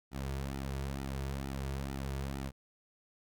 sawtooth tone with flanger, 67.9 Hz, C#2, 35 cents flat, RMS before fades -38 dBFS, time 0.11-2.52 s, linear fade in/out 50 ms, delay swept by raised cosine 1.8 to 3.9 ms, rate 2.2 Hz, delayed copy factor -0.75, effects none

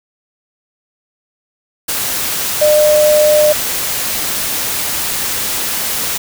sine tone in noise, 603 Hz, D5, 46 cents sharp, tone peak -7 dBFS, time 2.61-3.53 s, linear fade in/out 10 ms, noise white, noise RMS -18 dBFS, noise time 1.88-6.18 s, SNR +8 dB, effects none

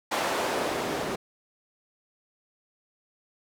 white noise with band-pass filter sweep, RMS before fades -29 dBFS, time 0.11-1.16 s, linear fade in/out 10 ms, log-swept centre 710 to 310 Hz, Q 1, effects none

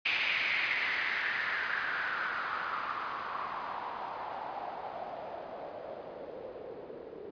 blue noise with low-pass filter sweep, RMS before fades -36 dBFS, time 0.05-7.31 s, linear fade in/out 10 ms, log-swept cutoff 2500 to 410 Hz, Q 4.4, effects resampled to 11025 Hz

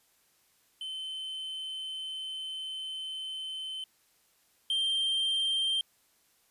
triangle tone pair in turn, 3069 / 3159 Hz, G7 / G7, -37 / +13 cents, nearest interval minor second, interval 50 cents, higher second, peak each -34 / -25 dBFS, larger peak second, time 0.81-3.84 / 4.7-5.81 s, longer first, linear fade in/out 2 ms, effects white hiss -68 dBFS RMS until 6.5 s + resampled to 32000 Hz

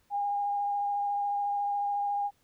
sine tone with vibrato, 812 Hz, G#5, 39 cents flat, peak -27 dBFS, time 0.1-2.31 s, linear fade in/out 50 ms, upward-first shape triangle, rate 14 Hz, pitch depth 14 cents each way, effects pink hiss -69 dBFS RMS until 2.43 s

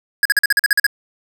square tone bursts, 1661.2 Hz, G#6, in tune, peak -11 dBFS, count 10, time 0.23-0.866 s, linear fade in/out 2 ms, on 24 ms, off 44 ms, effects none

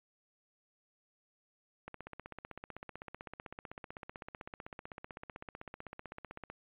click train, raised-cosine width 0.5 ms, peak -29 dBFS, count 74, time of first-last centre 1.88-6.5 s, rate 15.8 Hz, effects resampled to 8000 Hz

